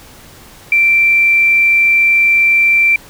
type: tone with quantisation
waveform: sine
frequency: 2349 Hz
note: D7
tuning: in tune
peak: -7 dBFS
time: 0.72-2.96 s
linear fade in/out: 2 ms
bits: 6
effects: pink hiss -39 dBFS RMS until 3.09 s